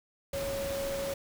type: tone in noise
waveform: sine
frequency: 553 Hz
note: C#5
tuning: 4 cents flat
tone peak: -32 dBFS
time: 0.33-1.14 s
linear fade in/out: 5 ms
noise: pink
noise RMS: -39 dBFS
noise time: 0.33-1.14 s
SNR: +4 dB
effects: none